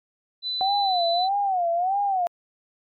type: tone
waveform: sine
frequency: 4000 Hz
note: B7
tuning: 21 cents sharp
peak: -25 dBFS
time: 0.42-1.29 s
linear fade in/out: 50 ms
type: tone with vibrato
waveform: sine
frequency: 741 Hz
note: F#5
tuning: 2 cents sharp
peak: -20 dBFS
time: 0.61-2.27 s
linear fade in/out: 0 ms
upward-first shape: sine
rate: 1.6 Hz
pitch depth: 160 cents each way
effects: MP3 96 kbps